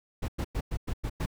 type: noise bursts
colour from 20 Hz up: brown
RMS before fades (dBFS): -30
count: 7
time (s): 0.22-1.261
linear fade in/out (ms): 10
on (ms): 63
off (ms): 100
effects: none